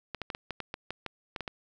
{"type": "clicks", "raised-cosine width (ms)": 0.3, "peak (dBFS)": -19, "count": 12, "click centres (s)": [0.147, 0.217, 0.302, 0.349, 0.507, 0.603, 0.741, 0.906, 1.063, 1.362, 1.407, 1.478], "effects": []}